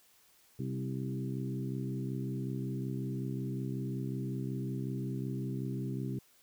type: harmonic tone with a mistuned harmonic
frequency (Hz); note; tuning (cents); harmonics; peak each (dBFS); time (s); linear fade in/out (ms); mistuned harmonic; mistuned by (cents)
65.41; C2; 0; 2 / 3 / 4 / 5 / 6; -36 / -40 / -42 / -44 / -46; 0.59-6.19; 5; 4; +17
effects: white hiss -65 dBFS RMS until 6.42 s